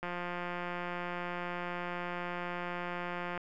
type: click train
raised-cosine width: 0.5 ms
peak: -23 dBFS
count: 590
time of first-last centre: 0.03-3.377 s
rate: 176 Hz
effects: none